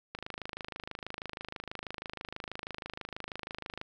click train, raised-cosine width 0.3 ms, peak -22 dBFS, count 97, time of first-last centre 0.15-3.814 s, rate 26.2 Hz, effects none

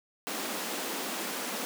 pink high-pass noise, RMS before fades -35 dBFS, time 0.27-1.65 s, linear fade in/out 0 ms, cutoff 200 Hz, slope 48 dB/octave, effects none

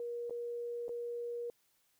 sine tone with dropouts, 475.7 Hz, A#4, 35 cents sharp, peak -37 dBFS, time 0-1.5 s, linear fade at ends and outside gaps 1 ms, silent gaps 0.297-0.307 / 0.882-0.892 s, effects white hiss -74 dBFS RMS until 1.99 s

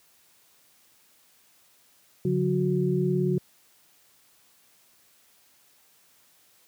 sine tone cluster, 143.2 / 181.5 / 366.5 Hz, D3 / F#3 / F#4, -43 / -33 / -16 cents, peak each -26 dBFS, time 2.25-3.38 s, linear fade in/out 2 ms, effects white hiss -61 dBFS RMS until 6.67 s + high-pass 80 Hz 12 dB/octave

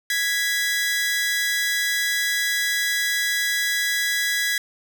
sawtooth tone pair together, 1665.5 / 1975.5 Hz, G#6 / B6, +4 / 0 cents, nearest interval minor third, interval 296 cents, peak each -20 dBFS, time 0.1-4.58 s, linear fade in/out 2 ms, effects none

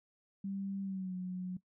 sine tone with pitch glide, 196 to 182.87 Hz, G3 to F#3, 0 to -20 cents, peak -36 dBFS, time 0.44-1.57 s, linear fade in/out 5 ms, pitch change -120 cents, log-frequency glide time 0.82-1.15 s, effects noise-tail reverb RT60 0.1 s tail -18 dB re dry

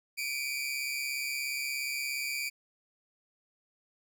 sawtooth tone pair together, 2302 / 2439 Hz, D7 / D#7, -35 / -35 cents, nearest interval minor second, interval 100 cents, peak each -31 / -33 dBFS, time 0.17-2.5 s, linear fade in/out 20 ms, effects none

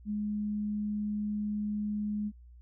sine tone, 209 Hz, G#3, 11 cents sharp, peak -30 dBFS, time 0.05-2.32 s, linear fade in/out 50 ms, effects added 60 Hz sine -50 dBFS peak until 2.61 s

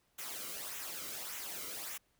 white noise with flanger, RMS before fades -43 dBFS, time 0.18-1.98 s, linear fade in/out 10 ms, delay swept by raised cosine 0.21 to 1.18 ms, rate 1.7 Hz, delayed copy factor -0.6, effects pink hiss -75 dBFS RMS until 2.19 s

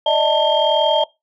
sine tone cluster, 595 / 636 / 892 / 3205 Hz, D5 / D#5 / A5 / G7, +22 / +38 / +23 / +38 cents, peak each -18 dBFS, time 0.06-1.04 s, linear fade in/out 5 ms, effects noise-tail reverb RT60 0.2 s tail -20 dB re dry + tanh soft clip ceiling -4 dBFS

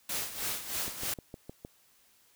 white noise with tremolo, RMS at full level -33 dBFS, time 0.09-1.14 s, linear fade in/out 5 ms, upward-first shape sine, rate 3.2 Hz, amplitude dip 70%
click train, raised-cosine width 2 ms, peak -28 dBFS, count 6, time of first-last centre 0.88-1.649 s, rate 6.5 Hz
effects white hiss -65 dBFS RMS until 2.35 s

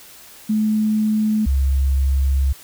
sine tone pair in turn, 215.2 / 67.78 Hz, A3 / C#2, -38 / -38 cents, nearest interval octave + minor sixth, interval 2000 cents, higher first, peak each -15 / -14 dBFS, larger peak second, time 0.49-1.46 / 1.46-2.53 s, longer second, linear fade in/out 10 ms, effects white hiss -43 dBFS RMS until 2.63 s

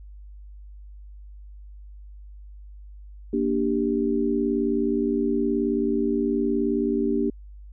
sine chord, G minor, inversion first, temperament equal with one note detuned, 234.7 / 293.7 / 392 Hz, Bb3 / D4 / G4, +12 / 0 / 0 cents, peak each -25 dBFS, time 3.33-7.3 s, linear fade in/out 5 ms, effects added 50 Hz sine -40 dBFS peak until 7.72 s

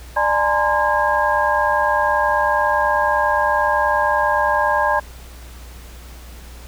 sine tone cluster, 595 / 843 / 923 / 1033 / 1628 Hz, D5 / G#5 / A#5 / C6 / G#6, +22 / +26 / -17 / -22 / -35 cents, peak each -21 dBFS, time 0.16-5 s, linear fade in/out 10 ms, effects added 60 Hz sine -36 dBFS peak until 6.67 s + pink hiss -43 dBFS RMS until 6.67 s

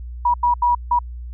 sine tone bursts at uneven times, 966 Hz, B5, 39 cents flat, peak -13 dBFS, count 4, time 0.25-0.34 / 0.43-0.54 / 0.62-0.75 / 0.91-0.99 s, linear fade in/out 5 ms, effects added 60 Hz sine -29 dBFS peak until 1.33 s

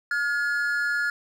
triangle tone pair together, 1423.1 / 1700 Hz, F6 / G#6, +32 / +40 cents, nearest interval minor third, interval 308 cents, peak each -23 / -25 dBFS, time 0.11-1.1 s, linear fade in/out 2 ms, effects none

